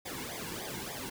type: noise with flanger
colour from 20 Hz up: pink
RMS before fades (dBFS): -40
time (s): 0.05-1.1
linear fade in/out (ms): 10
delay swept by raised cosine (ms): 0.7 to 1.65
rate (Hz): 3.4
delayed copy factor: -0.9
effects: none